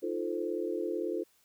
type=chord; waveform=sine; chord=F dominant seventh; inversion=third; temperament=equal with one note detuned; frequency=311.1 / 349.2 / 440 / 520.8 Hz; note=Eb4 / F4 / A4 / C5; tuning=0 / 0 / 0 / -8 cents; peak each=-38 / -34 / -36 / -39 dBFS; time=0.02-1.24 s; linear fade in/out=20 ms; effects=white hiss -68 dBFS RMS until 1.44 s